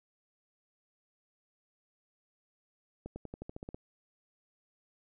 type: accelerating click train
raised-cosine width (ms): 2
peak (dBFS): -28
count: 10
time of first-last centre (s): 3.06-3.745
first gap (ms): 100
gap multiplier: 0.93
effects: none